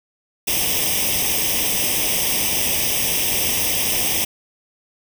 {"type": "noise with comb filter", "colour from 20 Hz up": "white", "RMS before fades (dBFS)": -20, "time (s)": [0.47, 4.25], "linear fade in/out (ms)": 10, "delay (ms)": 0.35, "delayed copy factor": 0.9, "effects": []}